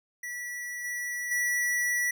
square tone with level steps, 1949 Hz, B6, 23 cents flat, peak -35 / -32 / -26 dBFS, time 0.23-2.11 s, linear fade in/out 5 ms, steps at 0.84 / 1.31 s, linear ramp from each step 5 ms, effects none

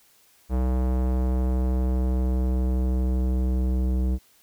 square tone with low-pass filter sweep, 63.4 Hz, B1, 46 cents sharp, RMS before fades -23 dBFS, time 0.49-4.19 s, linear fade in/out 50 ms, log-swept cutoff 850 to 350 Hz, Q 0.8, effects white hiss -59 dBFS RMS until 4.42 s

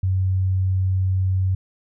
sine tone, 94 Hz, F#2, 28 cents sharp, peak -17 dBFS, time 0.03-1.55 s, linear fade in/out 5 ms, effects none

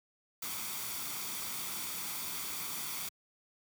white noise with comb filter, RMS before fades -39 dBFS, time 0.42-3.09 s, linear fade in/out 5 ms, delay 0.87 ms, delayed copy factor +0.5, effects high-pass 100 Hz 12 dB/octave

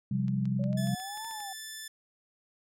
sine chord, C suspended fourth, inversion none, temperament just, 130.81 / 174.42 / 196.22 Hz, C3 / F3 / G3, 0 / -2 / +2 cents, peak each -30 / -35 / -30 dBFS, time 0.11-0.95 s, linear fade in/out 5 ms
clicks, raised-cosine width 0.2 ms, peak -34 dBFS, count 10, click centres 0.282 / 0.455 / 0.64 / 0.73 / 0.872 / 1 / 1.174 / 1.247 / 1.311 / 1.404 s
sine exponential two-way sweep, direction up then down, 554.4 to 917 to 757 Hz, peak -39 dBFS, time 0.59-1.53 s, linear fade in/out 5 ms, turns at 1.28 s
10% pulse tone with pitch glide, 1732 to 1754.2 Hz, A6 to A6, -28 to -6 cents, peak -31 dBFS, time 0.77-1.88 s, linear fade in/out 5 ms, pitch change +22 cents, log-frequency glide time 0.98-1.36 s
effects none

